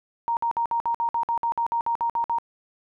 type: tone bursts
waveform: sine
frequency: 932.3 Hz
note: A#5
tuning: in tune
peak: -21 dBFS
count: 15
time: 0.28-2.385 s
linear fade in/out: 0 ms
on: 89 ms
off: 55 ms
effects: none